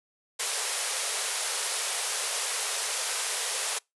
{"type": "band-pass noise", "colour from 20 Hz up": "white", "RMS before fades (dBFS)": -31, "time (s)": [0.39, 3.79], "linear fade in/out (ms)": 10, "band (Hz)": [400, 11000], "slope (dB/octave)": 96, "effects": ["noise-tail reverb RT60 0.2 s tail -26 dB re dry"]}